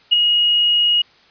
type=tone with ADSR envelope; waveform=sine; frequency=2884 Hz; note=F#7; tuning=45 cents flat; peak=-6 dBFS; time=0.11-1.02 s; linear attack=22 ms; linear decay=4 ms; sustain=-6 dB; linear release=7 ms; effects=white hiss -51 dBFS RMS until 1.3 s + resampled to 11025 Hz